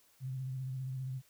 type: tone with vibrato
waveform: sine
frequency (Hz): 130.81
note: C3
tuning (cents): 0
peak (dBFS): -36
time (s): 0.2-1.22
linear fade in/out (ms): 50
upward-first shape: square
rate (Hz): 15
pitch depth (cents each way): 31
effects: white hiss -67 dBFS RMS until 1.29 s